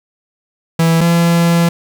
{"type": "tone pair in turn", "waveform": "45% pulse", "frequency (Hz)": [164.81, 169.54], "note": ["E3", "E3"], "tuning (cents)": [0, 49], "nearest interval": "unison", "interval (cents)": 49, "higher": "second", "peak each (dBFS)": -9, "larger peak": "neither", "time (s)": [[0.79, 1.01], [1.01, 1.69]], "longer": "second", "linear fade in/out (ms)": 5, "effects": ["8-bit"]}